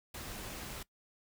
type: noise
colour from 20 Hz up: pink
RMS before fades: -44 dBFS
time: 0.14-0.83 s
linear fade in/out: 5 ms
effects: noise-tail reverb RT60 0.1 s tail -20 dB re dry